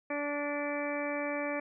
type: harmonic tone with a mistuned harmonic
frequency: 290 Hz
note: D4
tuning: 22 cents flat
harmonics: 1 / 2 / 3 / 4 / 5 / 6 / 7 / 8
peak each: -37 / -35 / -43 / -43 / -48 / -42 / -46 / -40 dBFS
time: 0.1-1.6 s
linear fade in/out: 5 ms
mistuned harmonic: 6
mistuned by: +18 cents
effects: none